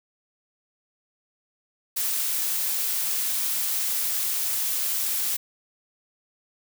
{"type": "noise", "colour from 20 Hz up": "blue", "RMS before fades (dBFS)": -26, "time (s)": [1.96, 5.37], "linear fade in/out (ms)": 10, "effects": []}